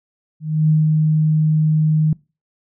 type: tone with ADSR envelope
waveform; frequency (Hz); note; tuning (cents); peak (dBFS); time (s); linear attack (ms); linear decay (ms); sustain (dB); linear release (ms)
sine; 155.3; D#3; -3; -10; 0.4-2.13; 290; 170; -2; 3
effects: noise-tail reverb RT60 0.3 s tail -24 dB re dry